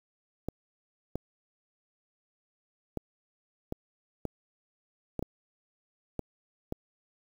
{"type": "clicks", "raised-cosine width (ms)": 2, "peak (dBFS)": -19, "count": 9, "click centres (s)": [0.486, 1.156, 2.973, 3.724, 4.253, 5.193, 5.226, 6.193, 6.724], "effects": ["8-bit"]}